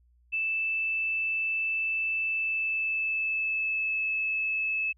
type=tone with pitch glide; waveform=sine; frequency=2639 to 2604 Hz; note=E7 to E7; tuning=+1 to -22 cents; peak=-26 dBFS; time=0.32-4.93 s; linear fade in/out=20 ms; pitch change=-23 cents; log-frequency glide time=2.25-4.04 s; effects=added 60 Hz sine -60 dBFS peak until 4.97 s